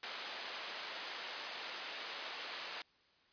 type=band-pass noise; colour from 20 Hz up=white; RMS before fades=-45 dBFS; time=0.03-2.82 s; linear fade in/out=2 ms; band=460 to 4200 Hz; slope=12 dB/octave; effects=white hiss -70 dBFS RMS until 3.32 s + resampled to 11025 Hz